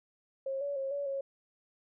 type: tone with pitch steps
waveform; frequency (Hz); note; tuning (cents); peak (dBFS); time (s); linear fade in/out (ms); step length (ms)
sine; 539 / 568 / 540 / 568 / 548; C#5 / C#5 / C#5 / C#5 / C#5; -49 / +42 / -45 / +42 / -20; -32; 0.46-1.21; 5; 150
effects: none